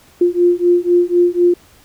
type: beating tone pair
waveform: sine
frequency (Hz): 349.4 / 353.4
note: F4 / F4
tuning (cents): +1 / +21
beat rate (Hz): 4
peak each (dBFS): -13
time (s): 0.21-1.54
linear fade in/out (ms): 5
effects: pink hiss -48 dBFS RMS until 1.84 s